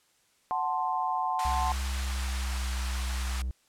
sine chord, F# diminished, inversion none, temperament equal, 740 / 880 / 1046.5 Hz, F#5 / A5 / C6, 0 / 0 / 0 cents, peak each -31 dBFS, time 0.51-1.72 s, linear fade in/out 0 ms
pink high-pass noise, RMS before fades -39 dBFS, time 1.39-3.42 s, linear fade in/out 2 ms, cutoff 810 Hz, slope 24 dB/octave
triangle tone with pitch glide, 66 to 63.27 Hz, C2 to B1, +16 to +43 cents, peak -27 dBFS, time 1.45-3.51 s, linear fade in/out 0 ms, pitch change -73 cents, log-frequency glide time 1.82-2.7 s
effects white hiss -67 dBFS RMS until 3.68 s + low-pass 10000 Hz 12 dB/octave

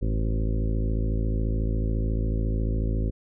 harmonic tone with a mistuned harmonic, 54.1 Hz, A1, 29 cents flat, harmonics 1 / 2 / 3 / 4 / 5 / 6 / 7 / 9 / 10, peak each -24 / -29 / -36 / -35 / -36 / -40 / -38 / -42 / -45 dBFS, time 0.01-3.11 s, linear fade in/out 20 ms, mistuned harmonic 1, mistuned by -140 cents, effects none

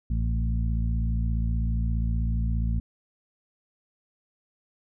harmonic tone with a mistuned harmonic, 56.7 Hz, A#1, 47 cents flat, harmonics 1 / 2 / 3 / 4, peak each -24 / -30 / -34 / -36 dBFS, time 0.1-2.8 s, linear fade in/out 5 ms, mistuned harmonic 1, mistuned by +47 cents, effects none

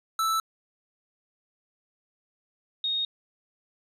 square / sine tone pair in turn, 1318.5 / 3722 Hz, E6 / A#7, 0 / -3 cents, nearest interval octave + tritone, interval 1797 cents, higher second, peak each -24 / -25 dBFS, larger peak first, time 0.19-0.4 / 2.84-3.05 s, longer neither, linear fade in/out 2 ms, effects resampled to 32000 Hz

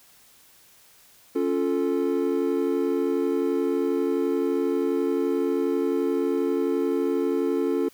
triangle chord, Db augmented, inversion none, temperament equal, 277.2 / 349.2 / 440 Hz, Db4 / F4 / A4, 0 / 0 / 0 cents, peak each -24 dBFS, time 1.35-7.89 s, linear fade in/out 10 ms, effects white hiss -55 dBFS RMS until 7.93 s

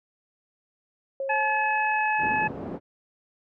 sine tone with exponential decay, 542 Hz, C#5, 39 cents flat, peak -26 dBFS, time 1.2-2.68 s, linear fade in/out 2 ms, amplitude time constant 320 ms
harmonic tone, 857 Hz, A5, 46 cents flat, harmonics 1 / 2 / 3, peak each -24 / -27 / -29 dBFS, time 1.29-2.48 s, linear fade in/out 10 ms
pink band-pass noise, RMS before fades -35 dBFS, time 2.18-2.8 s, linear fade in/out 50 ms, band 160 to 560 Hz, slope 12 dB/octave
effects none

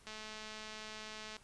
click train, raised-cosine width 0.2 ms, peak -30 dBFS, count 281, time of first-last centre 0.07-1.366 s, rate 216 Hz, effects pink hiss -63 dBFS RMS until 1.43 s + resampled to 24000 Hz

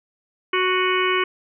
harmonic tone with a mistuned harmonic, 370 Hz, F#4, in tune, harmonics 1 / 3 / 4 / 5 / 6 / 7 / 8, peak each -22 / -23 / -28 / -29 / -25 / -30 / -27 dBFS, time 0.53-1.24 s, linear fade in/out 5 ms, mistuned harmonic 7, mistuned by -63 cents, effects none

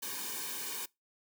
white noise with comb filter, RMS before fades -39 dBFS, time 0.02-0.86 s, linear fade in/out 10 ms, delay 1.5 ms, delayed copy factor -0.9, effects noise-tail reverb RT60 0.2 s tail -23 dB re dry + high-pass 200 Hz 12 dB/octave

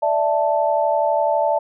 sine chord, D suspended second, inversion none, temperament equal, 587.3 / 659.3 / 880 Hz, D5 / E5 / A5, 0 / 0 / 0 cents, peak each -20 dBFS, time 0.02-1.59 s, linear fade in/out 10 ms, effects none

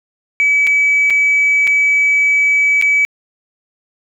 sine tone with dropouts, 2288 Hz, D7, 46 cents flat, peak -8 dBFS, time 0.4-3.05 s, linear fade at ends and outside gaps 0 ms, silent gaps 0.668-0.672 / 1.1-1.105 / 1.671-1.675 / 2.814-2.823 s, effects tanh soft clip ceiling -6 dBFS + 8-bit

